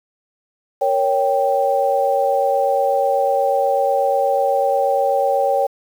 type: chord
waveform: sine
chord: G diminished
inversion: first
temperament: equal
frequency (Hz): 466.2 / 554.4 / 784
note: Bb4 / Db5 / G5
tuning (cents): 0 / 0 / 0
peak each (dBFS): -23 / -17 / -18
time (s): 0.81-5.67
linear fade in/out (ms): 10
effects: 7-bit